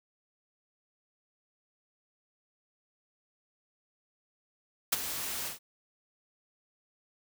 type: noise with ADSR envelope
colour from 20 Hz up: white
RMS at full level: -24 dBFS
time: 4.92-5.59 s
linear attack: 9 ms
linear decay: 23 ms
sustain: -12 dB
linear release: 130 ms
effects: none